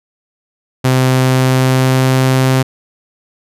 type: tone with pitch glide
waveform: sawtooth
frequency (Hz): 129.4 to 130.98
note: C3 to C3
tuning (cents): -19 to +2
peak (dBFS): -5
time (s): 0.84-2.63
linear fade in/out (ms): 10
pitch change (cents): +21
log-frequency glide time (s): 1.04-2.42
effects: resampled to 32000 Hz

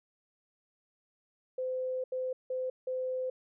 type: tone bursts at uneven times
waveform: sine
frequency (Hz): 513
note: C5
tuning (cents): -34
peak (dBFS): -31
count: 4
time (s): 1.58-2.04 / 2.12-2.33 / 2.5-2.7 / 2.87-3.3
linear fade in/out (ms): 5
effects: none

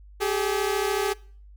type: tone pair together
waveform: sawtooth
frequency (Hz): 389.8 / 423.5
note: G4 / G#4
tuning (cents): -10 / +34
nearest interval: minor second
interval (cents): 144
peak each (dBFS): -22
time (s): 0.2-1.14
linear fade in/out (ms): 20
effects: noise-tail reverb RT60 0.5 s tail -23 dB re dry + added 50 Hz sine -45 dBFS peak until 1.56 s

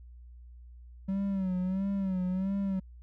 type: tone with vibrato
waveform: triangle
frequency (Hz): 190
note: F#3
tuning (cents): +46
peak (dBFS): -26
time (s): 1.08-2.8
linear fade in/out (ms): 10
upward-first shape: sine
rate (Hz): 1.5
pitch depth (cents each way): 76
effects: added 60 Hz sine -47 dBFS peak until 3.02 s

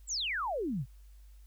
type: exponential sweep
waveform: sine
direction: down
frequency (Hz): 8080 to 110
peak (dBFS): -31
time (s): 0.07-0.86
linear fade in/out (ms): 50
effects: added 50 Hz sine -51 dBFS peak until 1.46 s + white hiss -70 dBFS RMS until 1.46 s

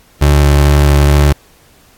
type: tone with vibrato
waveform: 30% pulse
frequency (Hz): 72.1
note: D2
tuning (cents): -31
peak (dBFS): -3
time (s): 0.21-1.33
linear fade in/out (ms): 10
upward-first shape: square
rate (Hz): 2.3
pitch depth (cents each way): 10
effects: pink hiss -47 dBFS RMS until 1.97 s + AAC 64 kbps

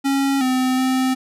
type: tone with pitch steps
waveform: square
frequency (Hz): 274.5 / 257 / 259.5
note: C#4 / C4 / C4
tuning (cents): -17 / -31 / -14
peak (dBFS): -17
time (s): 0.04-1.15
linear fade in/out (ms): 20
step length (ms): 370
effects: resampled to 32000 Hz

